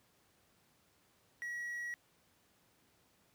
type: tone with quantisation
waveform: triangle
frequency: 1918 Hz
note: A#6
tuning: 49 cents sharp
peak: -37 dBFS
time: 1.42-1.94 s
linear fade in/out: 0 ms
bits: 11
effects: pink hiss -71 dBFS RMS until 3.34 s + high-pass 80 Hz 12 dB/octave